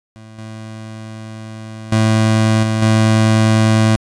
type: tone with level steps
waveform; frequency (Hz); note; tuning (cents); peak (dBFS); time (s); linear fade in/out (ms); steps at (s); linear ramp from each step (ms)
25% pulse; 110; A2; 0; -32 / -25 / -7 / -11 / -6; 0.16-3.96; 0; 0.38 / 1.92 / 2.63 / 2.82; 5
effects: resampled to 22050 Hz